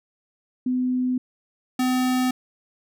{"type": "tone pair in turn", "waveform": ["sine", "square"], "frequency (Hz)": [252.7, 254.3], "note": ["B3", "C4"], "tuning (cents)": [40, -49], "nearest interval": "unison", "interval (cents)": 11, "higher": "second", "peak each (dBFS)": -20, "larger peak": "neither", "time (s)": [[0.66, 1.18], [1.79, 2.31]], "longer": "neither", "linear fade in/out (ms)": 5, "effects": []}